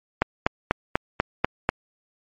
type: click train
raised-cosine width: 0.5 ms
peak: -3 dBFS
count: 7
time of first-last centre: 0.22-1.691 s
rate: 4.08 Hz
effects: MP3 48 kbps